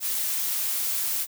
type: noise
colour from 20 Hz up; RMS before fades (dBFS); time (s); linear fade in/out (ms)
blue; -27; 0-1.27; 50
effects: none